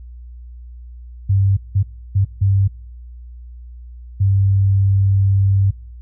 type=tone bursts at uneven times; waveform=sine; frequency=98 Hz; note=G2; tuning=in tune; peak=-11 dBFS; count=5; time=1.29-1.57 / 1.75-1.83 / 2.15-2.25 / 2.41-2.68 / 4.2-5.71 s; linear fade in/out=10 ms; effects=noise-tail reverb RT60 0.5 s tail -24 dB re dry + added 60 Hz sine -33 dBFS peak until 6.01 s